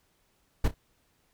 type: noise with echo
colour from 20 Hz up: brown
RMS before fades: -22 dBFS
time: 0.64-0.68 s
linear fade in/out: 5 ms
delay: 31 ms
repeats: 2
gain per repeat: -14 dB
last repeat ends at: 0.742 s
effects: pink hiss -70 dBFS RMS until 1.33 s